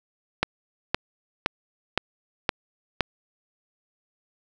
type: click train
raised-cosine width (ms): 0.3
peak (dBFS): -4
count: 6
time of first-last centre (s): 0.43-3.007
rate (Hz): 1.94
effects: none